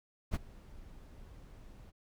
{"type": "noise with ADSR envelope", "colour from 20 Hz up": "brown", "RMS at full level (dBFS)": -29, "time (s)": [0.31, 1.92], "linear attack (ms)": 38, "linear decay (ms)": 26, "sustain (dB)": -23, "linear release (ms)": 32, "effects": []}